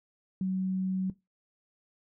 sine tone, 187.9 Hz, F#3, 27 cents sharp, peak -27 dBFS, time 0.41-1.1 s, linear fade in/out 2 ms, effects noise-tail reverb RT60 0.2 s tail -18 dB re dry

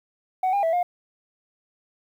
sine tone with pitch steps, 747 / 805 / 656 / 710 Hz, F#5 / G5 / E5 / F5, +16 / +46 / -9 / +28 cents, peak -17 dBFS, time 0.43-0.83 s, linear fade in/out 5 ms, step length 100 ms, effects tanh soft clip ceiling -18 dBFS + 9-bit

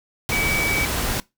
sine tone in noise, 2285 Hz, D7, 48 cents flat, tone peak -21 dBFS, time 0.32-0.85 s, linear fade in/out 0 ms, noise pink, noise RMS -24 dBFS, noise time 0.29-1.2 s, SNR 0 dB, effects noise-tail reverb RT60 0.2 s tail -22 dB re dry

